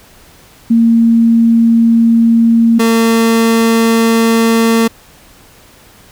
sine / 30% pulse tone pair in turn, 230 / 227.5 Hz, A#3 / A#3, -23 / -42 cents, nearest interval unison, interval 19 cents, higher first, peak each -5 dBFS, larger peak neither, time 0.7-2.79 / 2.79-4.88 s, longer neither, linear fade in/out 10 ms, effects pink hiss -42 dBFS RMS until 6.11 s

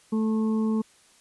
harmonic tone with a mistuned harmonic, 219.3 Hz, A3, 6 cents flat, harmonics 1 / 2 / 4 / 5, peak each -22 / -32 / -43 / -41 dBFS, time 0.12-0.82 s, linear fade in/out 10 ms, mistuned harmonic 5, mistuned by -16 cents, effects white hiss -58 dBFS RMS until 1.2 s + resampled to 24000 Hz

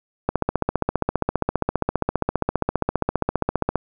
click train, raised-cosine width 1 ms, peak -5 dBFS, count 53, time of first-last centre 0.29-3.757 s, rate 15 Hz, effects none

